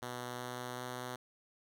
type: tone with pitch steps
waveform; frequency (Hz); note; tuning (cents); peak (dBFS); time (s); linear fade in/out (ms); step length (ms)
5% pulse; 123.2 / 124.06 / 124.92; B2 / B2 / B2; -4 / +8 / +20; -29; 0.02-1.16; 5; 380
effects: none